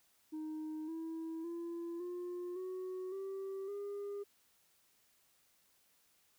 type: tone with pitch steps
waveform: sine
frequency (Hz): 311.1 / 325.1 / 339.6 / 354.9 / 370.8 / 387.5 / 404.8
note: D#4 / E4 / F4 / F4 / F#4 / G4 / G#4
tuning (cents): 0 / -24 / -48 / +28 / +4 / -20 / -44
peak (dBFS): -37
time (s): 0.32-4.24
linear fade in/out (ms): 20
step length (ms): 560
effects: tanh soft clip ceiling -39 dBFS + white hiss -72 dBFS RMS until 6.38 s